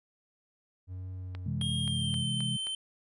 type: tone with vibrato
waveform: triangle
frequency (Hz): 91.6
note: F#2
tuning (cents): -17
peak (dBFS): -35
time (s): 0.87-2.26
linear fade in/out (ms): 50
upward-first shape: triangle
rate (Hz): 1.1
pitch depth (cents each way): 25
type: click train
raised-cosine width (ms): 0.3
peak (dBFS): -28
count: 6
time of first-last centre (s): 1.35-2.669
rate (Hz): 3.79
type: chord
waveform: sine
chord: C augmented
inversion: none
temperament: equal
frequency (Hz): 130.81 / 164.81 / 207.7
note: C3 / E3 / G#3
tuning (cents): 0 / 0 / 0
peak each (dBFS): -33 / -37 / -37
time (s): 1.46-2.57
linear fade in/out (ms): 5
type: tone with pitch glide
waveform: square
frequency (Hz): 3237 to 3093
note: G#7 to G7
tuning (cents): -45 to -24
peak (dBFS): -33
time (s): 1.61-2.75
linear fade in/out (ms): 2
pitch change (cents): -79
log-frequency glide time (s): 1.79-2.24
effects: resampled to 24000 Hz